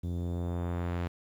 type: tone with low-pass filter sweep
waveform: sawtooth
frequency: 87 Hz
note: F2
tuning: 6 cents flat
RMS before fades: -33 dBFS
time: 0.03-1.08 s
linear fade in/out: 10 ms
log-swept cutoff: 270 to 3000 Hz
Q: 0.78
effects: 10-bit